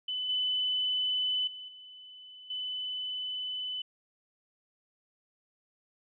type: tone with level steps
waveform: sine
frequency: 3008 Hz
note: F#7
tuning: 28 cents sharp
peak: -31 / -27 / -41 / -47 / -33 dBFS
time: 0.08-3.82 s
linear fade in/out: 5 ms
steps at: 0.29 / 1.47 / 1.68 / 2.5 s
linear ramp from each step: 5 ms
effects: none